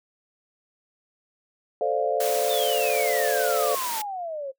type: chord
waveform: sine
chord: D minor seventh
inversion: second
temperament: equal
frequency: 440 / 523.3 / 587.3 / 698.5 Hz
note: A4 / C5 / D5 / F5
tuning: 0 / 0 / 0 / 0 cents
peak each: -27 dBFS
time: 1.81-3.75 s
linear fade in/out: 2 ms
type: high-pass noise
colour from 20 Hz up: white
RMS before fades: -31 dBFS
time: 2.2-4.02 s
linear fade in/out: 5 ms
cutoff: 300 Hz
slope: 12 dB/octave
type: exponential sweep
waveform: sine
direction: down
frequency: 3690 to 526 Hz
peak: -29 dBFS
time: 2.49-4.52 s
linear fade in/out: 20 ms
effects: noise-tail reverb RT60 0.1 s tail -23 dB re dry